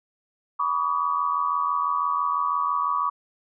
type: tone cluster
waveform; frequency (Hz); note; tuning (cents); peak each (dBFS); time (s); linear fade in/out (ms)
sine; 982 / 1138 / 1224; B5 / C#6 / D#6; -10 / +45 / -29; -29 / -23 / -29; 0.59-3.1; 10
effects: none